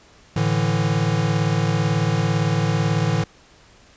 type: chord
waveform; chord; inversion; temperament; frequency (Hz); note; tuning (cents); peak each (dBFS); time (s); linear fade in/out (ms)
square; A suspended fourth; none; equal; 110 / 146.83 / 164.81; A2 / D3 / E3; 0 / 0 / 0; -23; 0.36-3.24; 5
effects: pink hiss -51 dBFS RMS until 3.96 s + resampled to 16000 Hz